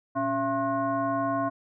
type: tone with frequency modulation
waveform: sine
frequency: 675 Hz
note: E5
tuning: 41 cents sharp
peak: -24 dBFS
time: 0.15-1.5 s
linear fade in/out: 20 ms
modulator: 397 Hz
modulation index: 1.3
effects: none